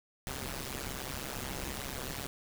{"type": "noise with amplitude modulation", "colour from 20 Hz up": "pink", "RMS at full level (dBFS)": -35, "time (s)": [0.27, 2.27], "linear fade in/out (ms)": 0, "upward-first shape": "sine", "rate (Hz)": 134, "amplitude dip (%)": 100, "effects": []}